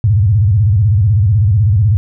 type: tone with vibrato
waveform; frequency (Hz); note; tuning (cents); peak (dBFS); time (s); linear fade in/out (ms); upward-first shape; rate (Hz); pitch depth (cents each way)
sine; 101.9; G#2; -32; -7; 0.04-1.97; 0; square; 16; 190
effects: none